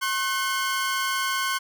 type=tone pair together; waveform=sawtooth; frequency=1076 / 1511.6 Hz; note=C6 / F#6; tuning=+48 / +37 cents; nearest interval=tritone; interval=589 cents; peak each=-22 / -24 dBFS; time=0.01-1.59 s; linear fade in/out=20 ms; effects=none